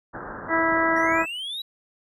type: low-pass noise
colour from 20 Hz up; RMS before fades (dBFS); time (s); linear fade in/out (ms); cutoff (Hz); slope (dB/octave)
white; -36; 0.13-1.26; 20; 1700; 96
type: harmonic tone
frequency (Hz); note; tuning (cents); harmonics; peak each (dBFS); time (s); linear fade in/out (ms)
327.6; E4; -11; 1 / 2 / 3 / 4 / 5 / 6; -26 / -26 / -26 / -26 / -26 / -26; 0.48-1.26; 50
type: exponential sweep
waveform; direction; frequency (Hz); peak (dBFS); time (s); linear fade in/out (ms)
triangle; up; 1864.7 to 3942; -28; 0.96-1.62; 5
effects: none